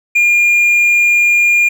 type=tone; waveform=triangle; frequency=2413 Hz; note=D7; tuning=46 cents sharp; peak=-6 dBFS; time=0.15-1.69 s; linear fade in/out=10 ms; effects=none